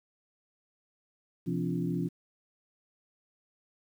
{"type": "tone cluster", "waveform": "sine", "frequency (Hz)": [125.9, 169.6, 254.6, 288, 348.3], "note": ["B2", "E3", "C4", "D4", "F4"], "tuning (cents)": [34, 50, -47, -34, -5], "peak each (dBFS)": [-38, -31, -38, -35, -38], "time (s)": [1.46, 2.09], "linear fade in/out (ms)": 20, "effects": ["10-bit"]}